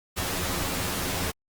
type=noise with comb filter; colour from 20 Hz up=pink; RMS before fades=-29 dBFS; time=0.16-1.32 s; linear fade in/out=20 ms; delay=11 ms; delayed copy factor=+0.95; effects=Opus 48 kbps